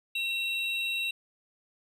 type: tone pair together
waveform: triangle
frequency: 2709 / 3831 Hz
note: E7 / A#7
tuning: +47 / +47 cents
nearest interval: tritone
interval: 600 cents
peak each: -28 / -33 dBFS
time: 0.15-1.11 s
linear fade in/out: 5 ms
effects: none